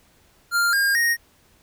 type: tone with pitch steps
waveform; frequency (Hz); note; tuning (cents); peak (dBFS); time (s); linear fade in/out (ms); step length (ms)
square; 1396.9 / 1613.9 / 1864.6; F6 / G6 / A#6; 0 / +50 / 0; -18; 0.51-1.17; 50; 220
effects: pink hiss -58 dBFS RMS until 1.62 s